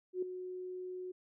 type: tone with ADSR envelope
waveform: sine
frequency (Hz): 366.4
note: F#4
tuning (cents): -17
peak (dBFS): -30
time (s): 0.13-1.12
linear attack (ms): 94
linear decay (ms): 3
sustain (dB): -10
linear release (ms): 11
effects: none